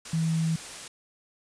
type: tone in noise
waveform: sine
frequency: 162.4 Hz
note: E3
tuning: 26 cents flat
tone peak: -23 dBFS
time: 0.13-0.56 s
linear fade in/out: 5 ms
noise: white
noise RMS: -40 dBFS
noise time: 0.05-0.88 s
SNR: +14 dB
effects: resampled to 22050 Hz